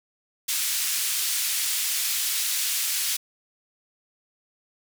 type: band-pass noise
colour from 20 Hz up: white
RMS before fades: -26 dBFS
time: 0.48-3.17 s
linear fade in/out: 10 ms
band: 2300 to 14000 Hz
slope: 12 dB/octave
effects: none